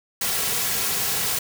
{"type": "noise with comb filter", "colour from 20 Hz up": "white", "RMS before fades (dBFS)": -24, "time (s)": [0.21, 1.39], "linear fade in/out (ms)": 5, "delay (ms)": 3.3, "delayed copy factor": -0.5, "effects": []}